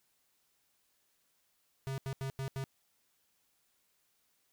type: tone bursts at uneven times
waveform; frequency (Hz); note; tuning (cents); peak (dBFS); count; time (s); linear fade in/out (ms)
square; 134.6; C3; +49; -36; 5; 1.87-1.98 / 2.06-2.13 / 2.21-2.3 / 2.39-2.48 / 2.56-2.64; 0
effects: white hiss -75 dBFS RMS until 4.52 s